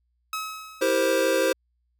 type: tone with exponential decay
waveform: sawtooth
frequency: 1282 Hz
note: E6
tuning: 49 cents flat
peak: -23 dBFS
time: 0.33-1.35 s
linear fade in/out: 2 ms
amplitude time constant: 220 ms
type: chord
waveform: square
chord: C dominant seventh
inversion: first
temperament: just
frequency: 327 / 392.4 / 470.9 / 523.3 Hz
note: E4 / G4 / Bb4 / C5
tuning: -14 / +2 / +18 / 0 cents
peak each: -29 / -28 / -29 / -23 dBFS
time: 0.81-1.53 s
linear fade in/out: 10 ms
effects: added 60 Hz sine -68 dBFS peak until 1.99 s